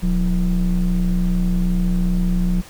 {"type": "ring-modulated tone", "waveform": "triangle", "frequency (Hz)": 73.8, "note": "D2", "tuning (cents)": 9, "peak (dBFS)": -10, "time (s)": [0.02, 2.62], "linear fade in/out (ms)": 20, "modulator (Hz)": 105, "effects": ["pink hiss -42 dBFS RMS until 2.69 s"]}